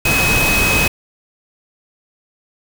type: tone in noise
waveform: sine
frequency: 2539 Hz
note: D#7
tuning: 34 cents sharp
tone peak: -15 dBFS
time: 0.05-0.88 s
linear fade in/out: 5 ms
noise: pink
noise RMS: -17 dBFS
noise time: 0.05-0.88 s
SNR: -1 dB
effects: none